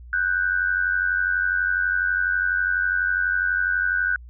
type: tone pair together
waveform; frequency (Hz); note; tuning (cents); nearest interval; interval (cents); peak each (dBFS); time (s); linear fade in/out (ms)
sine; 1480 / 1572.1; F#6 / G6; 0 / +5; minor second; 105; -21 / -24; 0.13-4.16; 2
effects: added 60 Hz sine -39 dBFS peak until 4.29 s